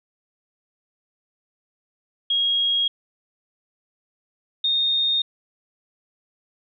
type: tone pair in turn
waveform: sine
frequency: 3280 / 3682 Hz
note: G#7 / A#7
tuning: -22 / -22 cents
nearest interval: major second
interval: 200 cents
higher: second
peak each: -18 dBFS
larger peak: neither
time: 2.3-2.88 / 4.64-5.22 s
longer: neither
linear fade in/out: 5 ms
effects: none